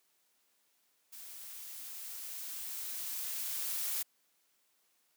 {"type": "noise with level ramp", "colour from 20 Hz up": "blue", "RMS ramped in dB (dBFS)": [-49, -35], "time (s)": [1.12, 4.03], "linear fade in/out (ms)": 10, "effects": ["white hiss -74 dBFS RMS until 5.16 s", "high-pass 200 Hz 12 dB/octave"]}